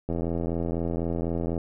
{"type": "click train", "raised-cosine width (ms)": 2, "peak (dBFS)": -16, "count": 126, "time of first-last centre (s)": [0.09, 1.578], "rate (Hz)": 84, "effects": []}